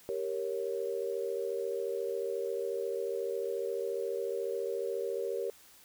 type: chord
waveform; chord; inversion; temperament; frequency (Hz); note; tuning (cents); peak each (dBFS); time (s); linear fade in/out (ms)
sine; G diminished; none; equal; 392 / 466.2 / 554.4; G4 / Bb4 / Db5; 0 / 0 / 0; -36 / -35 / -38; 0.09-5.5; 0
effects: white hiss -58 dBFS RMS until 5.84 s